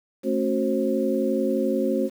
sine tone cluster, 220.7 / 272.2 / 367 / 533 Hz, A3 / C#4 / F#4 / C5, +5 / -31 / -14 / +32 cents, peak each -26 dBFS, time 0.23-2.1 s, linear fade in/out 50 ms, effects 8-bit

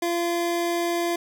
25% pulse tone, 343.2 Hz, F4, 30 cents flat, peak -19 dBFS, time 0.02-1.16 s, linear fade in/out 5 ms, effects none

